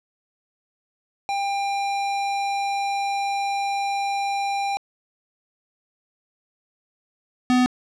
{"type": "tone pair in turn", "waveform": "square", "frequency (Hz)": [797, 250.6], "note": ["G5", "B3"], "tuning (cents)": [28, 25], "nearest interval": "octave + minor sixth", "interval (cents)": 2003, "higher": "first", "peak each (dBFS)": [-23, -16], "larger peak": "second", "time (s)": [[1.29, 4.77], [7.5, 7.66]], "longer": "first", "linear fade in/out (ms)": 0, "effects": ["low-pass 6000 Hz 12 dB/octave"]}